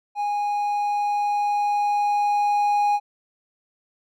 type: tone with level ramp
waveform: triangle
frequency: 824 Hz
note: G#5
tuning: 14 cents flat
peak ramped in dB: -20 to -15 dBFS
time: 0.15-3 s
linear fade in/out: 50 ms
effects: none